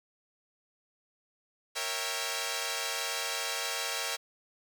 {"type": "chord", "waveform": "5% pulse", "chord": "A# diminished seventh", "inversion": "none", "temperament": "equal with one note detuned", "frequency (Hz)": [466.2, 554.4, 659.3, 789.9], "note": ["A#4", "C#5", "E5", "G5"], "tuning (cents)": [0, 0, 0, 13], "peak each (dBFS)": -26, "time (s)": [1.75, 4.17], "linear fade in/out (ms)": 20, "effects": []}